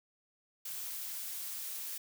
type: noise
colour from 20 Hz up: blue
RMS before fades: -41 dBFS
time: 0.65-1.98 s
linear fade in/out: 5 ms
effects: none